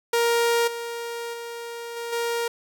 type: tone with level steps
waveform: sawtooth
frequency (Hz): 468.7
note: A#4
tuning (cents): +9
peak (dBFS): -15 / -26 / -29 / -26 / -20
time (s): 0.13-2.48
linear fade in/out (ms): 5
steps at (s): 0.67 / 1.33 / 1.96 / 2.12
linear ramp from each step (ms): 10
effects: none